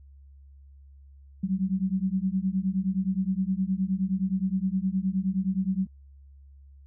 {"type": "beating tone pair", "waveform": "sine", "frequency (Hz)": [185, 194.6], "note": ["F#3", "G3"], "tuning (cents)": [0, -12], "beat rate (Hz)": 9.6, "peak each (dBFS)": -27, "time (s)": [1.43, 5.87], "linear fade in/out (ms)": 10, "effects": ["added 69 Hz sine -48 dBFS peak until 6.86 s"]}